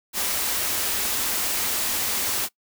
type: band-stop noise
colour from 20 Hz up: white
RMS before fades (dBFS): -25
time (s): 0.13-2.49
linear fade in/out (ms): 50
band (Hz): 110 to 180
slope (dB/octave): 96
effects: noise-tail reverb RT60 0.1 s tail -21 dB re dry